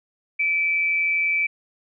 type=tone pair together; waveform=sine; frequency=2317 / 2489 Hz; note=D7 / D#7; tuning=-24 / 0 cents; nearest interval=minor second; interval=124 cents; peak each=-19 / -30 dBFS; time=0.39-1.47 s; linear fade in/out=10 ms; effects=none